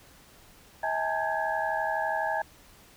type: tone cluster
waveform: sine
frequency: 643 / 820 / 892 / 1581 / 1668 Hz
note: E5 / G#5 / A5 / G6 / G#6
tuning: -43 / -22 / +23 / +14 / +7 cents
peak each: -32 / -31 / -32 / -40 / -33 dBFS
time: 0.83-2.42 s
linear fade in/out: 5 ms
effects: pink hiss -55 dBFS RMS until 2.96 s